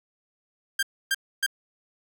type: tone bursts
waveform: sawtooth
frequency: 1593 Hz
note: G6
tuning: 27 cents sharp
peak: -18 dBFS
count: 3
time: 0.79-1.464 s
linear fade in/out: 5 ms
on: 38 ms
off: 280 ms
effects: none